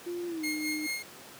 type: tone with pitch glide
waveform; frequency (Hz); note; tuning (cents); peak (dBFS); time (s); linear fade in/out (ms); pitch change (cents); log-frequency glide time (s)
sine; 349.2 to 305.8; F4 to D#4; 0 to -30; -32; 0.06-0.87; 10; -230; 0.27-0.44
type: tone with tremolo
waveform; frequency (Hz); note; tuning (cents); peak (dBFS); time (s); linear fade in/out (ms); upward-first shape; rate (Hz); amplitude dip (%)
sawtooth; 2145; C7; +42; -27; 0.43-1.03; 10; sine; 4.7; 60
effects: pink hiss -48 dBFS RMS until 1.39 s + high-pass 200 Hz 12 dB/octave